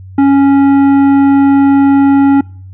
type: tone with tanh clipping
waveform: triangle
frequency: 277.2 Hz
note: C#4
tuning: in tune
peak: -6 dBFS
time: 0.18-2.41 s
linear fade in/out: 5 ms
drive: 15 dB
effects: noise-tail reverb RT60 0.5 s tail -25 dB re dry + added 94 Hz sine -28 dBFS peak until 2.73 s